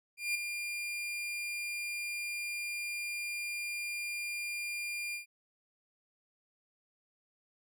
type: tone with ADSR envelope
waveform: 40% pulse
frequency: 2400 Hz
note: D7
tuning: 37 cents sharp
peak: -28 dBFS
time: 0.17-5.26 s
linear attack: 180 ms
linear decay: 6 ms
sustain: -7 dB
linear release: 120 ms
effects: none